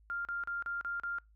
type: tone bursts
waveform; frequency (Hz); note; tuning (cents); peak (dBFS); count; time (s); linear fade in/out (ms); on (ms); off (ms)
sine; 1396.9; F6; 0; -34; 6; 0.1-1.185; 0; 150; 37
effects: noise-tail reverb RT60 0.2 s tail -26 dB re dry + added 53 Hz sine -60 dBFS peak until 1.35 s